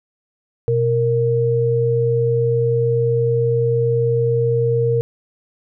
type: tone pair together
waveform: sine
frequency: 123.42 / 464.5 Hz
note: B2 / A#4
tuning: -1 / -6 cents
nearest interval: octave + major seventh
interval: 2295 cents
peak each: -18 / -16 dBFS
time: 0.68-5.01 s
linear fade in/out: 0 ms
effects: none